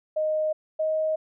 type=tone pair in turn; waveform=sine; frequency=620 / 627.6 Hz; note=D#5 / D#5; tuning=-6 / +15 cents; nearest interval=unison; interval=21 cents; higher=second; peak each=-22 dBFS; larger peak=neither; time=0.16-0.53 / 0.79-1.16 s; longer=neither; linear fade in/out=10 ms; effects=none